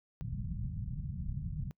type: low-pass noise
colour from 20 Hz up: white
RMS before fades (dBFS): -38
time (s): 0.21-1.71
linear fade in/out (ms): 0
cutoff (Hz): 180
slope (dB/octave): 48
effects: noise-tail reverb RT60 0.1 s tail -25 dB re dry